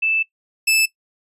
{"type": "tone pair in turn", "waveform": ["sine", "sawtooth"], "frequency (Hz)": [2637, 2627], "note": ["E7", "E7"], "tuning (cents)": [0, -7], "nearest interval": "unison", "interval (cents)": 7, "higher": "first", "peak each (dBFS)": [-16, -10], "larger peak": "second", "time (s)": [[0.02, 0.23], [0.67, 0.86]], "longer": "first", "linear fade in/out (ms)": 10, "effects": ["noise-tail reverb RT60 0.1 s tail -18 dB re dry", "resampled to 32000 Hz"]}